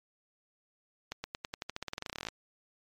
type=accelerating click train; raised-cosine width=0.2 ms; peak=-19 dBFS; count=23; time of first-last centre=1.12-2.286 s; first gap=120 ms; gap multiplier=0.91; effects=MP3 96 kbps